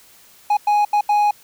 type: tone bursts at uneven times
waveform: triangle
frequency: 830.6 Hz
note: G#5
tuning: in tune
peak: -11 dBFS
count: 4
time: 0.5-0.57 / 0.67-0.85 / 0.93-1.01 / 1.09-1.31 s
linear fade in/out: 5 ms
effects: white hiss -49 dBFS RMS until 1.43 s